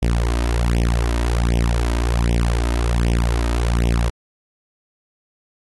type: tone with flanger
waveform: sawtooth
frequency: 58.27 Hz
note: A#1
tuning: in tune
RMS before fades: -18 dBFS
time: 0.02-4.1 s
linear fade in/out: 10 ms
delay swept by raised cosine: 0.34 to 3.24 ms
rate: 1.3 Hz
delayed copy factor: +0.75
effects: AAC 32 kbps